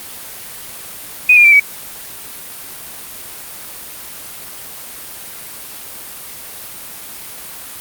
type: tone with pitch steps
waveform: sine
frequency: 2489 / 2414 / 2341 / 2271 Hz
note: D#7 / D7 / D7 / C#7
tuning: 0 / +47 / -6 / +41 cents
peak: -4 dBFS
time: 1.29-1.598 s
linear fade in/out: 5 ms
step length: 77 ms
effects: white hiss -31 dBFS RMS until 7.8 s + Opus 32 kbps